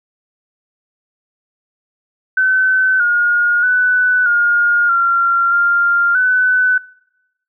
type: tone with pitch steps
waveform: sine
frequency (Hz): 1522 / 1430 / 1493 / 1422 / 1378 / 1396 / 1503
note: F#6 / F6 / F#6 / F6 / F6 / F6 / F#6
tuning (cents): +48 / +41 / +15 / +31 / -24 / -1 / +27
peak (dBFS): -10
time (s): 2.37-6.78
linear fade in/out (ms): 5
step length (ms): 630
effects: noise-tail reverb RT60 1.0 s tail -25 dB re dry